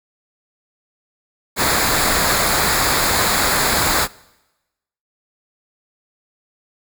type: noise with comb filter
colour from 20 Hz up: pink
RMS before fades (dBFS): -17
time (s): 1.56-4.08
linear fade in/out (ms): 50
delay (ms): 0.34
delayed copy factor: -0.6
effects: noise-tail reverb RT60 1.0 s tail -23 dB re dry

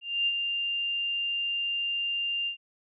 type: tone with ADSR envelope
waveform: sine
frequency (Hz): 2794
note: F7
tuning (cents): 0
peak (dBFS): -22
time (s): 0.01-2.57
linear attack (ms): 260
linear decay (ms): 42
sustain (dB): -5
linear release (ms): 100
effects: none

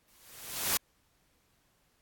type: noise with exponential growth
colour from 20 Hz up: white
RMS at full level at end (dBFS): -26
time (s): 0.08-0.77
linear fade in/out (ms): 0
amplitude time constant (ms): 150
effects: pink hiss -71 dBFS RMS until 2.01 s + AAC 64 kbps

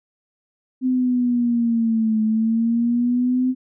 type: linear two-way sweep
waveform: sine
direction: down then up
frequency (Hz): 258 to 216.6 to 258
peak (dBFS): -16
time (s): 0.81-3.55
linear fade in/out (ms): 50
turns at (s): 2.22
effects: none

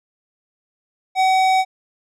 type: tone with tanh clipping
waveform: sine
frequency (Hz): 756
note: F#5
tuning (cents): +37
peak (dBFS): -15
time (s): 1.15-1.65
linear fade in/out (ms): 50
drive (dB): 16
effects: none

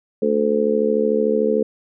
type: harmonic tone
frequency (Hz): 73.42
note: D2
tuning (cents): 0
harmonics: 3 / 4 / 5 / 6 / 7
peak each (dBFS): -22 / -27 / -28 / -18 / -22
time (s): 0.22-1.63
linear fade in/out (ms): 5
effects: none

